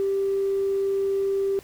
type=tone with tanh clipping; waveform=triangle; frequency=392.4 Hz; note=G4; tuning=2 cents sharp; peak=-21 dBFS; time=0-1.59 s; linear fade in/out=0 ms; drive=4 dB; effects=pink hiss -50 dBFS RMS until 1.63 s